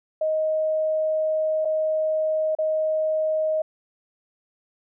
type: tone with dropouts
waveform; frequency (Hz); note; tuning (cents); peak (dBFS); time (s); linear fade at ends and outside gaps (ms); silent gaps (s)
sine; 626; D#5; +10; -20; 0.21-3.62; 5; 1.649-1.653 / 2.551-2.586
effects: none